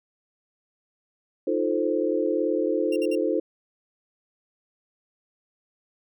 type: chord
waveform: sine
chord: F dominant seventh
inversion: third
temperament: equal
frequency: 311.1 / 349.2 / 440 / 523.3 Hz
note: Eb4 / F4 / A4 / C5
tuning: 0 / 0 / 0 / 0 cents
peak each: -27 dBFS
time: 1.47-3.4 s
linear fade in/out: 5 ms
type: tone bursts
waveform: 40% pulse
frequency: 2766 Hz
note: F7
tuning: 17 cents flat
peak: -34 dBFS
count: 3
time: 2.92-3.153 s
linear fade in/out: 5 ms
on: 41 ms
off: 55 ms
effects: none